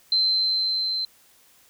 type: tone with level ramp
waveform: sine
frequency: 4096 Hz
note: C8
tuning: 38 cents flat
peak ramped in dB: -17 to -24 dBFS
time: 0.12-1.05 s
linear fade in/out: 2 ms
effects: white hiss -57 dBFS RMS until 1.69 s